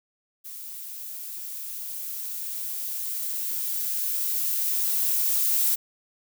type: noise with level ramp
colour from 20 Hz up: violet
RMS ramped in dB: -39 to -22 dBFS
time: 0.44-5.76 s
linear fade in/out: 20 ms
effects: none